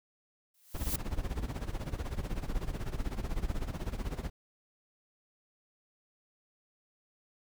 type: noise with exponential growth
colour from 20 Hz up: blue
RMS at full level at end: -32 dBFS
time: 0.54-0.96 s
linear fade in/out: 5 ms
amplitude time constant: 90 ms
type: noise with tremolo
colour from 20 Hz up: brown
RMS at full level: -32 dBFS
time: 0.74-4.3 s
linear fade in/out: 10 ms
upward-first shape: sine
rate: 16 Hz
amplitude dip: 80%
effects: none